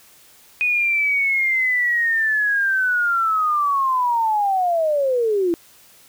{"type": "linear sweep", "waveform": "sine", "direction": "down", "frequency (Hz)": [2489, 328.9], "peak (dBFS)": -16, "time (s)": [0.61, 5.54], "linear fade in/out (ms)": 0, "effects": ["white hiss -50 dBFS RMS until 6.08 s"]}